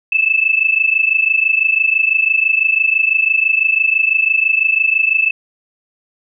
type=tone pair together; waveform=sine; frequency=2611 / 2637 Hz; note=E7 / E7; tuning=-17 / 0 cents; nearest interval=unison; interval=17 cents; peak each=-14 dBFS; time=0.12-5.31 s; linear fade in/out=5 ms; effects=none